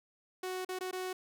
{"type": "tone with dropouts", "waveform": "sawtooth", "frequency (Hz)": 370, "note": "F#4", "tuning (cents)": 0, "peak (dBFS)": -32, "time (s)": [0.43, 1.13], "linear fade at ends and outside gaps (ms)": 5, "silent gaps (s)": [[0.649, 0.689], [0.789, 0.808], [0.912, 0.928]], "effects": []}